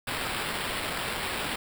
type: noise with sample-and-hold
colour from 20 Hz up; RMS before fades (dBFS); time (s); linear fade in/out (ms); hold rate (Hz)
white; -32; 0.07-1.56; 5; 6300
effects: none